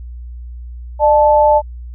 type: tone pair together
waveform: sine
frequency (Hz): 601 / 873.7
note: D5 / A5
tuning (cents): +40 / -12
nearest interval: tritone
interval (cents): 648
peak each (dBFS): -10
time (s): 0.99-1.62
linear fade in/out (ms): 50
effects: added 60 Hz sine -27 dBFS peak until 1.94 s